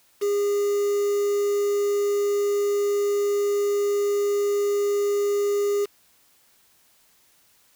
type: tone with quantisation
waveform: triangle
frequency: 407 Hz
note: G#4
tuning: 35 cents flat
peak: -18 dBFS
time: 0.21-5.86 s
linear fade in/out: 20 ms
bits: 6
effects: white hiss -60 dBFS RMS until 7.75 s